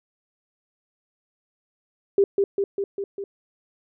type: tone with echo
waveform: sine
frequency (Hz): 397.1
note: G4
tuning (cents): +22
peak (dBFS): -13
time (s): 2.18-2.24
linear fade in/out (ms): 2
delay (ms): 200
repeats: 5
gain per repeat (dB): -3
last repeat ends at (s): 3.24
effects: none